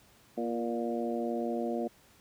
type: harmonic tone with a mistuned harmonic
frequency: 118 Hz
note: A#2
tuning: 22 cents sharp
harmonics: 2 / 3 / 4 / 5 / 6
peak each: -34 / -36 / -37 / -38 / -39 dBFS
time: 0.37-1.88 s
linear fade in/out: 10 ms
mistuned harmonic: 3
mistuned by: -32 cents
effects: pink hiss -61 dBFS RMS until 2.2 s + high-pass 60 Hz 12 dB/octave